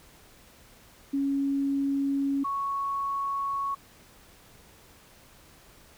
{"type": "tone pair in turn", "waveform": "sine", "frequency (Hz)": [277.2, 1108.8], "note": ["C#4", "C#6"], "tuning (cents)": [0, 0], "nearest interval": "2 octaves", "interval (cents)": 2400, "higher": "second", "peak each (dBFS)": [-24, -27], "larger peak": "first", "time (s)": [[1.13, 2.44], [2.44, 3.75]], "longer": "neither", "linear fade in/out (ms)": 10, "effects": ["pink hiss -55 dBFS RMS until 5.97 s"]}